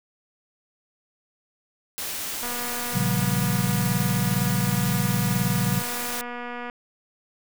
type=noise; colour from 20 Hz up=white; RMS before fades=-31 dBFS; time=1.98-6.21 s; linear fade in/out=0 ms
type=click train; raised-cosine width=0.5 ms; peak=-20 dBFS; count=1034; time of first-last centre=2.43-6.699 s; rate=242 Hz
type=chord; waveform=sine; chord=G half-diminished seventh; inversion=first; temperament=equal with one note detuned; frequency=116.54 / 138.59 / 174.61 / 193.86 Hz; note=Bb2 / Db3 / F3 / G3; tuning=0 / 0 / 0 / -19 cents; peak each=-27 dBFS; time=2.92-5.83 s; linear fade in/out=50 ms
effects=none